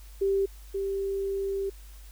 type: tone pair in turn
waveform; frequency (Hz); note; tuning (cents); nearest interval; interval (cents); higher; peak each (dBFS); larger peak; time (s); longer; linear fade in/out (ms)
sine; 392 / 392; G4 / G4; 0 / 0; unison; 0; neither; -22 / -27; first; 0.21-0.46 / 0.74-1.7; second; 10
effects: added 50 Hz sine -44 dBFS peak until 2.11 s + white hiss -56 dBFS RMS until 2.11 s